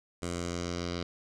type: tone with low-pass filter sweep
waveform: 10% pulse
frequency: 87 Hz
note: F2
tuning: 6 cents flat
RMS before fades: -35 dBFS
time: 0.22-1.03 s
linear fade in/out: 5 ms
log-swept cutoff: 8400 to 4600 Hz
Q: 2.6
effects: none